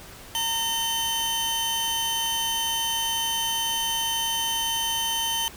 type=tone pair together; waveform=sawtooth; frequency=914 / 3074 Hz; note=A#5 / G7; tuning=-34 / -35 cents; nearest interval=octave + major sixth; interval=2099 cents; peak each=-26 / -22 dBFS; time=0.35-5.48 s; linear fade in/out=0 ms; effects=pink hiss -44 dBFS RMS until 5.56 s